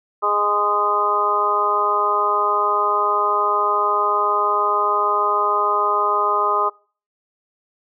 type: harmonic tone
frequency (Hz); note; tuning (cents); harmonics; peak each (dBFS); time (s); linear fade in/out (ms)
206.6; G#3; -9; 2 / 3 / 4 / 5 / 6; -25 / -27 / -26 / -21 / -19; 0.22-6.7; 20
effects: noise-tail reverb RT60 0.4 s tail -23 dB re dry